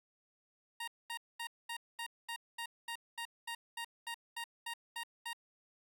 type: tone bursts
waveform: 15% pulse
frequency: 932.3 Hz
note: A#5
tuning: in tune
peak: -33 dBFS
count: 16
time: 0.8-5.332 s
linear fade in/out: 5 ms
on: 77 ms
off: 220 ms
effects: none